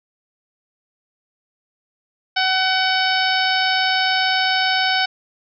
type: harmonic tone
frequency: 753 Hz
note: F#5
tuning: 30 cents sharp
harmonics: 1 / 2 / 3 / 4 / 5 / 6 / 7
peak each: -21 / -21 / -25 / -24 / -26 / -27 / -26 dBFS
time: 2.36-5.06 s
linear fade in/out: 10 ms
effects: none